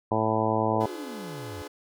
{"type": "harmonic tone", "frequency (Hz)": 110, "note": "A2", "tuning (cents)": 0, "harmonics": [1, 2, 3, 4, 5, 6, 7, 8, 9], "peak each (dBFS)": [-31, -31, -31, -31, -31, -31, -31, -31, -31], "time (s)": [0.11, 0.86], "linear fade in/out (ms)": 5}
{"type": "exponential sweep", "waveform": "sine", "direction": "down", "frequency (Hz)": [539, 84.6], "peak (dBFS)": -38, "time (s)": [0.72, 1.62], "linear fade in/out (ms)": 0}
{"type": "chord", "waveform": "sawtooth", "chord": "D diminished seventh", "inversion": "none", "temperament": "just", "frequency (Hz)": [293.7, 352.4, 422.9, 507.5], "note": ["D4", "F4", "Ab4", "Cb5"], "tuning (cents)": [0, 16, 31, 47], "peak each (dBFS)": [-38, -42, -37, -40], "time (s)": [0.8, 1.68], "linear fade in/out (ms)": 10}
{"effects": []}